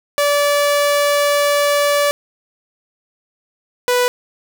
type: tone pair in turn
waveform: sawtooth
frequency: 578 / 493.3 Hz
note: D5 / B4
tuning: -28 / -2 cents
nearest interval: minor third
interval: 274 cents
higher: first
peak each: -9 dBFS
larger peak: neither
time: 0.18-2.11 / 3.88-4.08 s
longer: first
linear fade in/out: 0 ms
effects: 7-bit